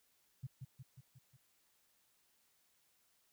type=tone with echo; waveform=sine; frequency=129.8 Hz; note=C3; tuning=13 cents flat; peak=-40 dBFS; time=0.43-0.47 s; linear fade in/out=10 ms; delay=180 ms; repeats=5; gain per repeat=-4 dB; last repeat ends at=1.37 s; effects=white hiss -75 dBFS RMS until 3.32 s